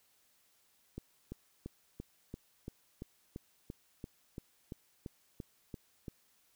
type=click train; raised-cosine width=3 ms; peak=-29 dBFS; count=16; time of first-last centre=0.98-6.082 s; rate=2.94 Hz; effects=white hiss -71 dBFS RMS until 6.55 s